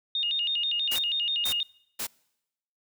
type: tone with vibrato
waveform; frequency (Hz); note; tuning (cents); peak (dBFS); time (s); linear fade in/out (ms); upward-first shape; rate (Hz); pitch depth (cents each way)
sine; 3238; G#7; -45; -25; 0.15-1.63; 2; square; 6.2; 220
type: noise bursts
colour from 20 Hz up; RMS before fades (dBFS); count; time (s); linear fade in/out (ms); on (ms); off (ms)
white; -32; 3; 0.91-2.07; 10; 80; 460
effects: noise-tail reverb RT60 0.9 s tail -26 dB re dry